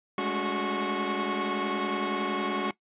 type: tone cluster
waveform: sawtooth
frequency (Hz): 206.5 / 217.3 / 284.4 / 368.9 / 1097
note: G#3 / A3 / C#4 / F#4 / C#6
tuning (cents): -10 / -21 / +45 / -5 / -18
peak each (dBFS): -31 / -34 / -30 / -28 / -29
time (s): 0.18-2.71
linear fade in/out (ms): 2
effects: noise-tail reverb RT60 0.1 s tail -19 dB re dry + resampled to 8000 Hz